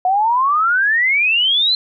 sine exponential sweep, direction up, 720 to 4151 Hz, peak -12 dBFS, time 0.05-1.75 s, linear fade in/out 2 ms, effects none

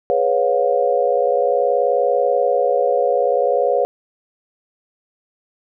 sine chord, C# dominant seventh, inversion second, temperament equal with one note detuned, 415.3 / 493.9 / 554.4 / 711.5 Hz, G#4 / B4 / C#5 / E#5, 0 / 0 / 0 / +32 cents, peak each -23 / -18 / -18 / -21 dBFS, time 0.1-3.85 s, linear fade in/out 0 ms, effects none

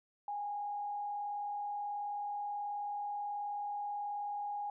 sine tone with frequency modulation, 821 Hz, G#5, 20 cents flat, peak -36 dBFS, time 0.28-4.7 s, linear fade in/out 2 ms, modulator 38.6 Hz, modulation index 0.36, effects none

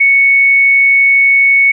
sine tone, 2217 Hz, C#7, in tune, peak -5 dBFS, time 0-1.72 s, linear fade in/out 10 ms, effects none

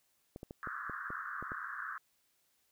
clicks, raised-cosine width 2 ms, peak -31 dBFS, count 8, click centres 0.361 / 0.431 / 0.509 / 0.673 / 0.897 / 1.104 / 1.426 / 1.519 s
white band-pass noise, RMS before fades -42 dBFS, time 0.63-1.98 s, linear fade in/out 0 ms, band 1100 to 1700 Hz, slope 96 dB/octave
effects white hiss -75 dBFS RMS until 2.71 s

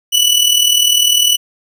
sawtooth tone with amplitude modulation, 2960 Hz, F#7, in tune, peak -3 dBFS, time 0.12-1.37 s, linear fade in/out 20 ms, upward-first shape sine, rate 40 Hz, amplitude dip 65%, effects none

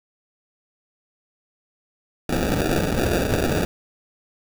white noise with sample-and-hold, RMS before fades -21 dBFS, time 2.29-3.65 s, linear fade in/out 5 ms, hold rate 1050 Hz, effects none

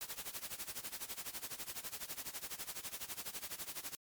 white noise with tremolo, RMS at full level -42 dBFS, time 0.01-3.95 s, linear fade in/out 0 ms, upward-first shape sine, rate 12 Hz, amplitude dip 85%, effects MP3 96 kbps

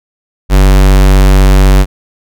square tone, 47.99 Hz, G1, 36 cents flat, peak -3 dBFS, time 0.49-1.86 s, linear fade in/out 50 ms, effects none

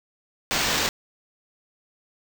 white noise with sample-and-hold, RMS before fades -24 dBFS, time 0.51-0.89 s, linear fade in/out 0 ms, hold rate 11025 Hz, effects none

